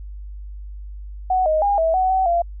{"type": "tone with pitch steps", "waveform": "sine", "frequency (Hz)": [744, 624, 810, 651, 748, 757, 687], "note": ["F#5", "D#5", "G#5", "E5", "F#5", "F#5", "F5"], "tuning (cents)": [9, 5, -43, -22, 19, 39, -29], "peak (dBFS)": -15, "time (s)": [1.3, 2.42], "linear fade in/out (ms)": 5, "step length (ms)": 160, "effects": ["added 50 Hz sine -31 dBFS peak until 2.6 s"]}